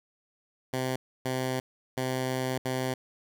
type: tone bursts at uneven times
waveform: 10% pulse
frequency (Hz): 129.3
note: C3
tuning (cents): -20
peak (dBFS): -20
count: 4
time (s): 0.73-0.96 / 1.25-1.6 / 1.97-2.58 / 2.65-2.94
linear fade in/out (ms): 5
effects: none

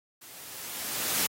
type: noise with level ramp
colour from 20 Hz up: white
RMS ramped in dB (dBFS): -49 to -26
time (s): 0.21-1.27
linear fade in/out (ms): 10
effects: high-pass 100 Hz 12 dB/octave + AAC 48 kbps

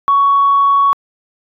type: tone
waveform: sine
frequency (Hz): 1117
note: C#6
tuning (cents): +13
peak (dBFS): -7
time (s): 0.08-0.93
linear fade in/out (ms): 0
effects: tanh soft clip ceiling -3 dBFS

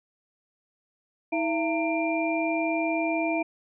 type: tone cluster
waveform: sine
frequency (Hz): 321.5 / 674 / 915 / 2379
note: E4 / E5 / A#5 / D7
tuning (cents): -43 / +38 / -32 / +22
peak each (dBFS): -27 / -28 / -35 / -31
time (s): 1.32-3.43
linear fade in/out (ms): 10
effects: none

